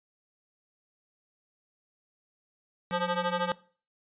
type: ring-modulated tone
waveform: 15% pulse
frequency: 350.7 Hz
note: F4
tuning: 7 cents sharp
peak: -18 dBFS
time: 2.91-3.52 s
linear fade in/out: 0 ms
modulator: 169 Hz
effects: noise-tail reverb RT60 0.4 s tail -20 dB re dry + resampled to 8000 Hz